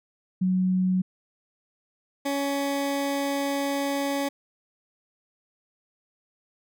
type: tone pair in turn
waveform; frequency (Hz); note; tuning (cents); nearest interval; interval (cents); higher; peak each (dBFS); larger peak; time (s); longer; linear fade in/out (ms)
sine / 20% pulse; 185 / 279.9; F#3 / C#4; 0 / +17; perfect fifth; 717; second; -20; neither; 0.41-1.02 / 2.25-4.29; second; 10
effects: none